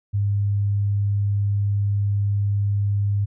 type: tone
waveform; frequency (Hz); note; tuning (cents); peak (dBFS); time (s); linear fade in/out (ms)
sine; 101.3; G#2; -43; -18; 0.13-3.26; 20
effects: none